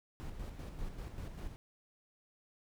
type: noise with tremolo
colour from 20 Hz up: brown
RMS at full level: -42 dBFS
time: 0.2-1.56 s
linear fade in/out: 0 ms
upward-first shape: square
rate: 5.1 Hz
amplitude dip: 45%
effects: none